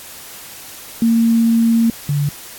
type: tone pair in turn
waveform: sine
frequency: 229.3 / 144.45 Hz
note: A#3 / D3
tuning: -28 / -28 cents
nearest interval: minor sixth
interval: 800 cents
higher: first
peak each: -10 / -14 dBFS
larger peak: first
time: 1.02-1.9 / 2.09-2.29 s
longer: first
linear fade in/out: 2 ms
effects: white hiss -35 dBFS RMS until 2.58 s + AAC 64 kbps